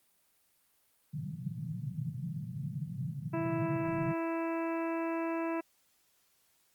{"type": "band-pass noise", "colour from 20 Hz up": "white", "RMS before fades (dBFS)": -38, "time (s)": [1.13, 4.14], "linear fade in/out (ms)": 20, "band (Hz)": [120, 170], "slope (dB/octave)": 48}
{"type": "harmonic tone", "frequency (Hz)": 330, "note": "E4", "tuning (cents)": 2, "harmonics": [1, 2, 3, 4, 5, 6, 7, 8], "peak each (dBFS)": [-33, -38, -40, -47, -48, -52, -52, -48], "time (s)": [3.33, 5.61], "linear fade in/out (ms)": 10}
{"effects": ["white hiss -71 dBFS RMS until 6.74 s", "Opus 32 kbps"]}